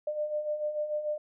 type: beating tone pair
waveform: sine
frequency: 596 / 602.8 Hz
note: D5 / D5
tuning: +25 / +45 cents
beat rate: 6.8 Hz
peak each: -37 / -30 dBFS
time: 0.07-1.18 s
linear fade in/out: 5 ms
effects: none